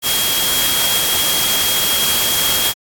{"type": "tone in noise", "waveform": "sine", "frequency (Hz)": 3268, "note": "G#7", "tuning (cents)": -29, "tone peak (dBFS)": -19, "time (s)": [0.02, 2.74], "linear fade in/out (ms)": 50, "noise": "white", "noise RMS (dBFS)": -17, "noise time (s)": [0.02, 2.74], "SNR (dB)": -5, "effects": ["AAC 64 kbps"]}